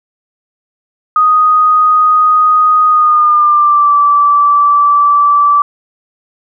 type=tone with pitch glide; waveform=sine; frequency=1244.5 to 1161.2 Hz; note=D#6 to D6; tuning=0 to -20 cents; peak=-5 dBFS; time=1.16-5.62 s; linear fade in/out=2 ms; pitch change=-120 cents; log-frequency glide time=2.87-3.94 s; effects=none